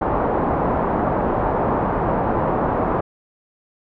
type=low-pass noise; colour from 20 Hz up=white; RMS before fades=-20 dBFS; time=0.01-3.01 s; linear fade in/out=10 ms; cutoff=1000 Hz; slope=24 dB/octave; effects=none